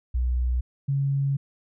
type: tone pair in turn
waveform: sine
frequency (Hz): 61.74 / 138.6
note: B1 / C#3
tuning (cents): 0 / 0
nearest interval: octave + major second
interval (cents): 1400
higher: second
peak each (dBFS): -21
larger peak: neither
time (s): 0.14-0.61 / 0.88-1.37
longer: second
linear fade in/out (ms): 10
effects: none